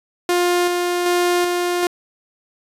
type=tone with tremolo; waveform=sawtooth; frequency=353.2 Hz; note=F4; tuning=20 cents sharp; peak=-11 dBFS; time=0.29-1.87 s; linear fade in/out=2 ms; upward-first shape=square; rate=1.3 Hz; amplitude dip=30%; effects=resampled to 32000 Hz